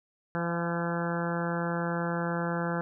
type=harmonic tone with a mistuned harmonic; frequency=170.2 Hz; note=F3; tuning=44 cents flat; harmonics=1 / 2 / 3 / 4 / 5 / 6 / 7 / 8 / 9 / 10; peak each=-31 / -37 / -35 / -40 / -39 / -41 / -43 / -39 / -39 / -43 dBFS; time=0.35-2.81 s; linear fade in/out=0 ms; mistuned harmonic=4; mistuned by=+20 cents; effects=none